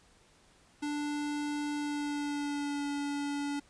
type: tone with pitch glide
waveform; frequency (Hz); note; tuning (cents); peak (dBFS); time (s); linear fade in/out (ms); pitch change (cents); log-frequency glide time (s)
square; 293.7 to 286.3; D4 to D4; 0 to -44; -33; 0.82-3.6; 10; -44; 1.76-2.87
effects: pink hiss -63 dBFS RMS until 3.69 s + resampled to 22050 Hz